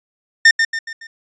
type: tone with echo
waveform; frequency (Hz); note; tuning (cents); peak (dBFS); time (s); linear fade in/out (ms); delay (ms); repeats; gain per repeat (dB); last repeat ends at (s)
45% pulse; 1812; A#6; -50; -5; 0.45-0.51; 5; 140; 4; -7; 1.07
effects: resampled to 16000 Hz